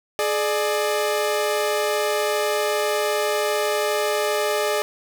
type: tone pair together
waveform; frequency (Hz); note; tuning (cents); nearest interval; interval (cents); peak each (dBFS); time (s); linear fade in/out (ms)
sawtooth; 422.1 / 597; G#4 / D5; +28 / +28; tritone; 600; -19; 0.19-4.82; 0
effects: none